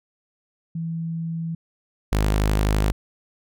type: tone pair in turn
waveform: sine / sawtooth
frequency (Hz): 164.7 / 51.88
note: E3 / G#1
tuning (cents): -1 / -1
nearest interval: octave + minor sixth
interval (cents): 2000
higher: first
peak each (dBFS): -25 / -14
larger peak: second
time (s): 0.75-1.55 / 2.12-2.92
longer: neither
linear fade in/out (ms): 5
effects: none